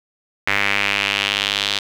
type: tone with band-pass filter sweep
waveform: sawtooth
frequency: 100.6 Hz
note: G2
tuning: 45 cents sharp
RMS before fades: -20 dBFS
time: 0.47-1.79 s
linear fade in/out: 5 ms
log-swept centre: 2100 to 3600 Hz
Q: 3
effects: 7-bit